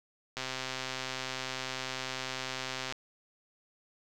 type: click train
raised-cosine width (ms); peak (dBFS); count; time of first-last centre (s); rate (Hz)
0.2; -18; 333; 0.37-2.924; 130
effects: none